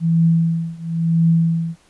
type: tone with tremolo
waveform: sine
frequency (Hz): 165.5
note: E3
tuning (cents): +7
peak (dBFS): -10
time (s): 0-1.76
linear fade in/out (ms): 50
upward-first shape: triangle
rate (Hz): 0.97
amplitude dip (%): 95
effects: pink hiss -55 dBFS RMS until 1.89 s + resampled to 24000 Hz